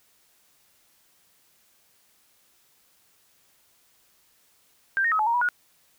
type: tone with pitch steps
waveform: sine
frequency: 1578 / 1852 / 1277 / 859 / 933 / 973 / 1449 Hz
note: G6 / A#6 / D#6 / A5 / A#5 / B5 / F#6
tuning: +11 / -12 / +45 / -42 / +1 / -26 / -37 cents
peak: -20 dBFS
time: 4.97-5.488 s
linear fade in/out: 0 ms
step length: 74 ms
effects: white hiss -63 dBFS RMS until 5.98 s